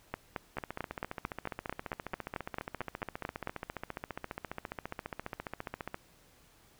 two click trains, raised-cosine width 0.5 ms, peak -22 / -19 dBFS, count 80 / 16, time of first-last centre 0.57-5.944 / 0.14-3.473 s, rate 14.7 / 4.5 Hz, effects pink hiss -63 dBFS RMS until 6.79 s

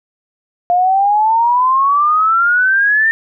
sine exponential sweep, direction up, 700 to 1816 Hz, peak -9 dBFS, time 0.7-3.11 s, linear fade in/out 0 ms, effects none

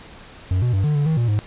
triangle tone with pitch steps, 92.2 / 122.4 / 96.7 / 149.9 / 145.1 / 159 / 118.4 / 104.9 Hz, F#2 / B2 / G2 / D3 / D3 / D#3 / A#2 / G#2, -6 / -15 / -23 / +36 / -21 / +38 / +27 / +18 cents, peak -14 dBFS, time 0.51-1.39 s, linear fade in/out 0 ms, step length 110 ms, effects pink hiss -42 dBFS RMS until 1.46 s + resampled to 8000 Hz

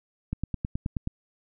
click train, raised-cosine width 5 ms, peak -16 dBFS, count 8, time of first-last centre 0.33-1.074 s, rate 9.41 Hz, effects none

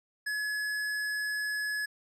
sine tone with hard clipping, 1698 Hz, G#6, 38 cents sharp, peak -32 dBFS, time 0.26-1.86 s, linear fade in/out 10 ms, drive 13 dB, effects resampled to 32000 Hz

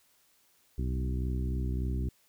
harmonic tone with a mistuned harmonic, 63.5 Hz, B1, 49 cents sharp, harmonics 1 / 2 / 3 / 4 / 5 / 6, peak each -30 / -36 / -40 / -42 / -44 / -46 dBFS, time 0.78-2.09 s, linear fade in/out 5 ms, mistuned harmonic 1, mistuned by +54 cents, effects white hiss -67 dBFS RMS until 2.28 s

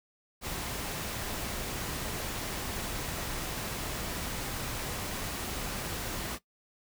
pink noise, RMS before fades -36 dBFS, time 0.41-6.39 s, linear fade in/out 50 ms, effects noise-tail reverb RT60 0.1 s tail -17 dB re dry

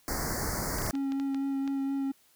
pink band-stop noise, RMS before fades -32 dBFS, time 0.08-0.91 s, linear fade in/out 0 ms, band 2100 to 4500 Hz, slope 96 dB/octave
clicks, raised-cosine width 0.2 ms, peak -26 dBFS, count 9, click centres 0.786 / 0.82 / 0.864 / 0.9 / 0.953 / 1.121 / 1.199 / 1.346 / 1.677 s
triangle tone with vibrato, 273.7 Hz, C#4, 22 cents flat, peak -26 dBFS, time 0.93-2.12 s, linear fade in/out 10 ms, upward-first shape sine, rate 4.2 Hz, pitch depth 13 cents each way
effects white hiss -64 dBFS RMS until 2.35 s

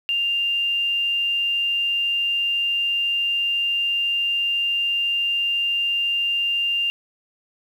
sine tone with quantisation, 2794 Hz, F7, in tune, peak -19 dBFS, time 0.09-6.9 s, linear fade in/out 0 ms, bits 8, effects none

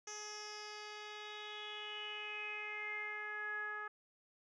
10% pulse tone with low-pass filter sweep, 421.1 Hz, G#4, 24 cents sharp, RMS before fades -45 dBFS, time 0.07-3.88 s, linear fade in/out 5 ms, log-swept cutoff 6100 to 1500 Hz, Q 7.4, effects none

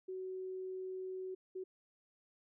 sine tone bursts at uneven times, 374.1 Hz, F#4, 19 cents sharp, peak -40 dBFS, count 2, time 0.08-1.35 / 1.55-1.64 s, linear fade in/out 10 ms, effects none

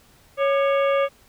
harmonic tone with a mistuned harmonic, 554.4 Hz, C#5, in tune, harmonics 1 / 2 / 3 / 4 / 5 / 6, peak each -18 / -25 / -34 / -31 / -35 / -40 dBFS, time 0.37-1.09 s, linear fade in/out 50 ms, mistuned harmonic 2, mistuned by +140 cents, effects pink hiss -55 dBFS RMS until 1.28 s

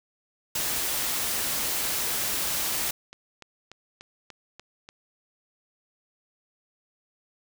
white noise, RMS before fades -28 dBFS, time 0.55-2.91 s, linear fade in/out 5 ms
click train, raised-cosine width 0.2 ms, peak -26 dBFS, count 10, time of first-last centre 2.25-4.889 s, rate 3.41 Hz
effects none

